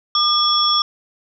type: tone cluster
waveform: sine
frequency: 1204 / 3379 / 5420 Hz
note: D6 / G#7 / E8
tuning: +43 / +29 / +47 cents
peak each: -18 dBFS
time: 0.15-0.82 s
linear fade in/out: 2 ms
effects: none